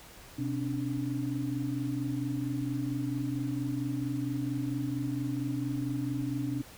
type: tone cluster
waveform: sine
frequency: 127.1 / 267.7 / 292.1 Hz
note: C3 / C4 / D4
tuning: -50 / +40 / -9 cents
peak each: -34 / -36 / -33 dBFS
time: 0.38-6.62 s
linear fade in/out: 10 ms
effects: pink hiss -51 dBFS RMS until 6.77 s

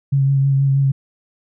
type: tone with vibrato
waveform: sine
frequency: 137.2 Hz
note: C#3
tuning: 17 cents flat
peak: -12 dBFS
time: 0.12-0.92 s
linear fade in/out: 10 ms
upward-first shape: triangle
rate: 6.3 Hz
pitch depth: 25 cents each way
effects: none

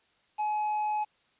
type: tone with quantisation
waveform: triangle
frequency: 847 Hz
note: G#5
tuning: 34 cents sharp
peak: -25 dBFS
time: 0.38-1.05 s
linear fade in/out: 20 ms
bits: 8
effects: white hiss -68 dBFS RMS until 1.39 s + resampled to 8000 Hz

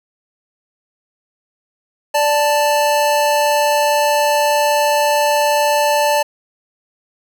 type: tone pair together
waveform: square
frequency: 587.3 / 880.8 Hz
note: D5 / A5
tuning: 0 / +2 cents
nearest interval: perfect fifth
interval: 702 cents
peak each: -16 dBFS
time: 2.14-6.23 s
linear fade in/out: 10 ms
effects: none

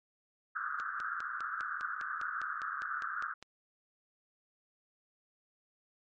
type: band-pass noise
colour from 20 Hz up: pink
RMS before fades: -38 dBFS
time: 0.55-3.34 s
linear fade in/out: 10 ms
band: 1200 to 1600 Hz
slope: 96 dB/octave
type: click train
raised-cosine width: 0.2 ms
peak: -29 dBFS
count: 14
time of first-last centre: 0.8-3.426 s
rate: 4.95 Hz
effects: MP3 48 kbps

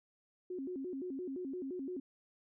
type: tone with vibrato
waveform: sine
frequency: 313.1 Hz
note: D#4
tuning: 11 cents sharp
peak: -38 dBFS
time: 0.5-2 s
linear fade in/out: 5 ms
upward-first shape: square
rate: 5.8 Hz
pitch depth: 260 cents each way
effects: none

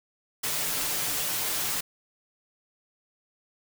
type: noise with comb filter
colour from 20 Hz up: white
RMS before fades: -29 dBFS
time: 0.43-1.81 s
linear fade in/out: 10 ms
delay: 6.7 ms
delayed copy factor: +0.6
effects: none

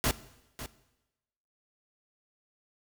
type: noise with echo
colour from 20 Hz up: pink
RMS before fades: -27 dBFS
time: 0.04-0.11 s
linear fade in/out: 0 ms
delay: 550 ms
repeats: 1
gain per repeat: -13 dB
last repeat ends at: 0.66 s
effects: noise-tail reverb RT60 1.0 s tail -17 dB re dry

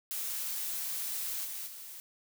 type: noise with level steps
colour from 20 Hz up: blue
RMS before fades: -36 / -40 / -46 dBFS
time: 0.11-2 s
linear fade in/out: 0 ms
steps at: 1.44 / 1.66 s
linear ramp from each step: 20 ms
effects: none

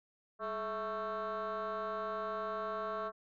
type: tone with frequency modulation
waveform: sine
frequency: 880 Hz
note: A5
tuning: in tune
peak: -33 dBFS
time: 0.39-3.12 s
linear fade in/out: 50 ms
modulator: 227 Hz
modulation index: 2.2
effects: tanh soft clip ceiling -34 dBFS

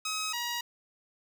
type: tone pair in turn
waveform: 10% pulse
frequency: 1272 / 954.7 Hz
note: D#6 / A#5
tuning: +38 / +41 cents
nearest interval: perfect fourth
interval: 497 cents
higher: first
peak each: -23 / -23 dBFS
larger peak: neither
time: 0.05-0.33 / 0.33-0.61 s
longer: neither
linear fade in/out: 5 ms
effects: 10-bit

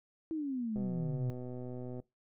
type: exponential sweep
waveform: sine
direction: down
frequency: 329.6 to 122 Hz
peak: -33 dBFS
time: 0.31-1.3 s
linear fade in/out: 0 ms
type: click train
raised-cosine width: 2 ms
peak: -31 dBFS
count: 156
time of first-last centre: 0.76-2 s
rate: 125 Hz
effects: noise-tail reverb RT60 0.2 s tail -21 dB re dry

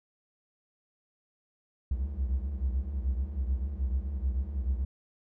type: tone cluster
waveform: triangle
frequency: 62.1 / 64.6 / 71.4 Hz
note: B1 / C2 / D2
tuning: +10 / -21 / -48 cents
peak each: -31 dBFS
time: 1.91-4.85 s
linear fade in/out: 5 ms
effects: none

